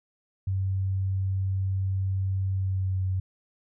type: tone with pitch glide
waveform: sine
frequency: 95.7 to 93.84 Hz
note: G2 to F#2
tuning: -41 to +25 cents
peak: -24 dBFS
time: 0.47-3.2 s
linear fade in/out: 5 ms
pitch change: -34 cents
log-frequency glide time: 2.52-3.04 s
effects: none